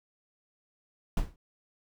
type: noise with exponential decay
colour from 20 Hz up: brown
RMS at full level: -22 dBFS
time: 1.17-1.36 s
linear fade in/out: 2 ms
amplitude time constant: 40 ms
effects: none